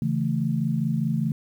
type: chord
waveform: sine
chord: A major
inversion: first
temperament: equal with one note detuned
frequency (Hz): 139.96 / 164.81 / 220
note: C#3 / E3 / A3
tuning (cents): +17 / 0 / 0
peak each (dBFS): -26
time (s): 0.02-1.32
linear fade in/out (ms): 2
effects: 9-bit